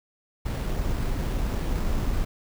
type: noise with sample-and-hold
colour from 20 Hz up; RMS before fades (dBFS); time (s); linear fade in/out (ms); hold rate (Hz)
brown; -26; 0.45-2.25; 10; 6300
effects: none